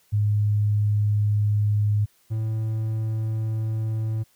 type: tone pair in turn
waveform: sine / triangle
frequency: 104.3 / 110.29 Hz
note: G#2 / A2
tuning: +8 / +5 cents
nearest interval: minor second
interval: 97 cents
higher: second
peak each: -18 / -21 dBFS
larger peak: first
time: 0.12-2.06 / 2.3-4.24 s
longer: neither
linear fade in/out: 20 ms
effects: white hiss -62 dBFS RMS until 4.35 s